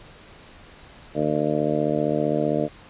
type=harmonic tone; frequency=75.4 Hz; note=D2; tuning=46 cents sharp; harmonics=2 / 3 / 4 / 5 / 6 / 7 / 8 / 9; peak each=-29 / -29 / -26 / -32 / -27 / -31 / -26 / -32 dBFS; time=1.14-2.69 s; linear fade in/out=50 ms; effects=pink hiss -47 dBFS RMS until 2.89 s + resampled to 8000 Hz